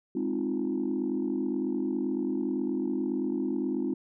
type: chord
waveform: sine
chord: F minor seventh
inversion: first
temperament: equal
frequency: 207.7 / 261.6 / 311.1 / 349.2 Hz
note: Ab3 / C4 / Eb4 / F4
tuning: 0 / 0 / 0 / 0 cents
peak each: -34 / -30 / -32 / -32 dBFS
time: 0.15-3.94 s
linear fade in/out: 5 ms
effects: tanh soft clip ceiling -20 dBFS